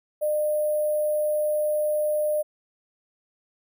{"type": "tone with sample-and-hold", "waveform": "sine", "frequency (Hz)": 605, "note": "D#5", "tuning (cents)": -49, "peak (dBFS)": -21, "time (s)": [0.21, 2.43], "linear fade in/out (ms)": 20, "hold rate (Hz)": 11025, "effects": []}